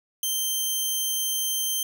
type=tone; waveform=10% pulse; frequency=3134 Hz; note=G7; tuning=1 cent flat; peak=-16 dBFS; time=0.23-1.83 s; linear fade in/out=2 ms; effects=none